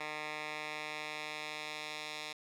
10% pulse tone with band-pass filter sweep, 152.1 Hz, D#3, 39 cents flat, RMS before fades -42 dBFS, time 0-2.33 s, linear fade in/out 5 ms, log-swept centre 2000 to 3500 Hz, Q 1.2, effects none

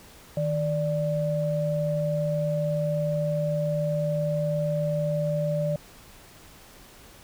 sine tone pair together, 156.05 / 587.3 Hz, D#3 / D5, +5 / 0 cents, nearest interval octave + major seventh, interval 2295 cents, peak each -26 dBFS, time 0.37-5.76 s, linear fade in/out 2 ms, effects pink hiss -50 dBFS RMS until 7.23 s

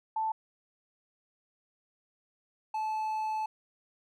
sine / triangle tone pair in turn, 880 / 868.4 Hz, A5 / A5, 0 / -23 cents, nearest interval unison, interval 23 cents, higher first, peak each -28 dBFS, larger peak neither, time 0.16-0.32 / 2.74-3.46 s, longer second, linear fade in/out 5 ms, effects none

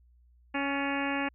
harmonic tone with a mistuned harmonic, 278.4 Hz, C#4, 8 cents sharp, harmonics 1 / 2 / 3 / 4 / 5 / 6 / 7 / 8 / 9 / 10, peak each -32 / -38 / -36 / -40 / -41 / -37 / -43 / -39 / -40 / -41 dBFS, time 0.54-1.29 s, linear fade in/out 10 ms, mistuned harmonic 6, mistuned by +43 cents, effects added 60 Hz sine -58 dBFS peak until 1.34 s

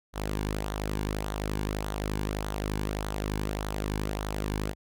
sawtooth tone with flanger, 51.6 Hz, G#1, 10 cents flat, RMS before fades -32 dBFS, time 0.13-4.75 s, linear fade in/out 50 ms, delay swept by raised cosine 0.39 to 1.59 ms, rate 1.7 Hz, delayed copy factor -0.5, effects none

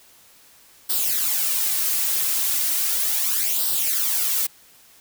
blue noise with flanger, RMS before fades -22 dBFS, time 0.89-4.47 s, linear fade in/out 10 ms, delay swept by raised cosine 0.22 to 3.82 ms, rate 0.36 Hz, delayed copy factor +0.65, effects white hiss -52 dBFS RMS until 5 s

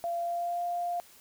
sine tone with pitch glide, 686 to 699.6 Hz, F5 to F5, -31 to +3 cents, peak -29 dBFS, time 0.04-1 s, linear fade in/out 0 ms, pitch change +34 cents, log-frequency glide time 0.17-0.63 s, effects white hiss -56 dBFS RMS until 1.2 s

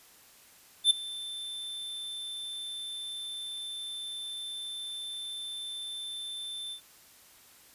square tone with ADSR envelope, 3546 Hz, A7, 13 cents sharp, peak -17 dBFS, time 0.84-6.81 s, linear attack 64 ms, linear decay 10 ms, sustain -20 dB, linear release 92 ms, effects white hiss -57 dBFS RMS until 7.74 s + resampled to 32000 Hz

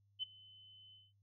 sine tone with ADSR envelope, 3036 Hz, F#7, 44 cents sharp, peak -34 dBFS, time 0.19-1.13 s, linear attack 39 ms, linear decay 12 ms, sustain -23 dB, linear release 200 ms, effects noise-tail reverb RT60 0.1 s tail -17 dB re dry + added 100 Hz sine -70 dBFS peak until 1.22 s

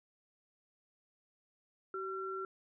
sine tone pair together, 381.6 / 1359.9 Hz, G4 / F6, -47 / -46 cents, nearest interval octave + minor seventh, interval 2201 cents, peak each -40 / -40 dBFS, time 1.94-2.45 s, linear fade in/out 2 ms, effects none

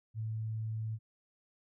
sine tone, 110.3 Hz, A2, 5 cents sharp, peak -34 dBFS, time 0.14-0.99 s, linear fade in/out 50 ms, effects none

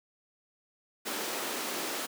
pink high-pass noise, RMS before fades -35 dBFS, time 1.05-2.07 s, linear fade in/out 20 ms, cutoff 260 Hz, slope 24 dB/octave, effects none

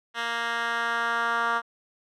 10% pulse tone with band-pass filter sweep, 233.1 Hz, A#3, in tune, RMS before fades -27 dBFS, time 0.14-1.62 s, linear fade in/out 50 ms, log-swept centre 2200 to 1300 Hz, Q 2.1, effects none

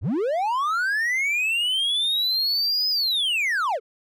triangle linear two-way sweep, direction up then down, 60.1 to 5080 to 398 Hz, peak -19 dBFS, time 0.01-3.8 s, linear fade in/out 50 ms, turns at 2.89 s, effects none

